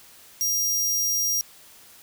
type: tone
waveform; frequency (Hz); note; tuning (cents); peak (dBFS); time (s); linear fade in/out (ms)
sawtooth; 5700; F8; +34; -19; 0.41-1.41; 0
effects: white hiss -50 dBFS RMS until 2.02 s